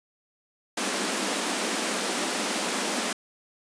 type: high-pass noise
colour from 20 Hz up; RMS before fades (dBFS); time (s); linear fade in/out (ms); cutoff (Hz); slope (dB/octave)
pink; -28; 0.77-3.13; 5; 190; 96
effects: resampled to 22050 Hz